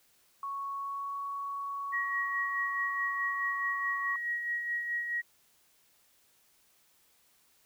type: tone with pitch glide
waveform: sine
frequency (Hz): 1108.7 to 1117.7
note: C#6 to C#6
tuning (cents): 0 to +14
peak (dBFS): -34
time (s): 0.43-4.16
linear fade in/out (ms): 2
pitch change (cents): +14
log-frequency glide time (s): 0.74-1.16
type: tone with tremolo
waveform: sine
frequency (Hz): 1900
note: A#6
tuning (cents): +33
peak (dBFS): -29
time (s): 1.92-5.22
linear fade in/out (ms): 20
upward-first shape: sine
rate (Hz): 4.7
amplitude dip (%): 45
effects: white hiss -67 dBFS RMS until 7.65 s